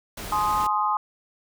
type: noise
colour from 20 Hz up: pink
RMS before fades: -35 dBFS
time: 0.17-0.67 s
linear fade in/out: 5 ms
type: chord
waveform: sine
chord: Ab major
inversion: none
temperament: equal with one note detuned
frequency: 846.1 / 1046.5 / 1244.5 Hz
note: Ab5 / C6 / Eb6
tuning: +32 / 0 / 0 cents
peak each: -25 dBFS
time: 0.32-0.97 s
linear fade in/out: 2 ms
effects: none